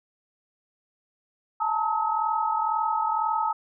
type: tone cluster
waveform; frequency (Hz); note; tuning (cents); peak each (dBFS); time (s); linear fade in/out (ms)
sine; 864 / 906 / 1278; A5 / A#5 / D#6; -32 / -50 / +46; -27; 1.6-3.53; 10
effects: none